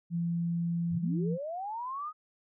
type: tone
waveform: sine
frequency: 170 Hz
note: F3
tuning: 46 cents flat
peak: -28 dBFS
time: 0.1-1.38 s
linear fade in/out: 50 ms
type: linear sweep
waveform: sine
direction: up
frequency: 65.41 to 1268 Hz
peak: -34 dBFS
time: 0.9-2.13 s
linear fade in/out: 50 ms
effects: none